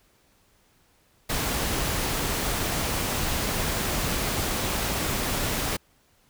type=noise; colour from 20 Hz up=pink; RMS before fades=-27 dBFS; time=1.29-5.77 s; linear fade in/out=10 ms; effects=pink hiss -63 dBFS RMS until 6.29 s